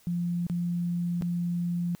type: tone with dropouts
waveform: sine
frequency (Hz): 173.8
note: F3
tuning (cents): -8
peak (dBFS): -26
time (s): 0.07-1.95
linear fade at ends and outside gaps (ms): 0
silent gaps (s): 0.467-0.498 / 1.212-1.222
effects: white hiss -60 dBFS RMS until 2 s